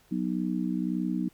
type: harmonic tone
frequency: 61.74 Hz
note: B1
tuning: in tune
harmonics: 3 / 4 / 5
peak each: -30 / -31 / -32 dBFS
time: 0.11-1.29 s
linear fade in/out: 10 ms
effects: pink hiss -62 dBFS RMS until 1.33 s